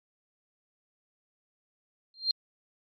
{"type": "tone with exponential growth", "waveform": "sine", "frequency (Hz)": 4186, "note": "C8", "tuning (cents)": 0, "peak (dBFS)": -19, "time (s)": [2.14, 2.31], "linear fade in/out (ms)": 1, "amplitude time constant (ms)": 36, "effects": ["MP3 32 kbps"]}